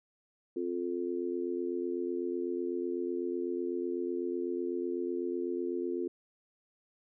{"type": "harmonic tone", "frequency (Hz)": 88, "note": "F2", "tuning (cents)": 14, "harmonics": [3, 4, 5], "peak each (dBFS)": [-38, -33, -39], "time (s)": [0.56, 6.08], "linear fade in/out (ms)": 5, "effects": []}